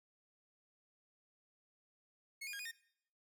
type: tone with pitch steps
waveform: sawtooth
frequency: 2184 / 2434 / 1628 / 2468 / 1833 Hz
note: C#7 / D#7 / G#6 / D#7 / A#6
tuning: -26 / -39 / -35 / -15 / -30 cents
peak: -40 dBFS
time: 2.41-2.715 s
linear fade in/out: 10 ms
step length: 61 ms
effects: noise-tail reverb RT60 0.7 s tail -21 dB re dry